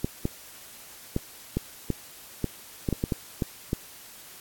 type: clicks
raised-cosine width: 3 ms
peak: -12 dBFS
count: 12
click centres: 0.045 / 0.254 / 1.164 / 1.57 / 1.903 / 2.443 / 2.888 / 2.927 / 3.039 / 3.122 / 3.422 / 3.731 s
effects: white hiss -47 dBFS RMS until 4.4 s + AAC 64 kbps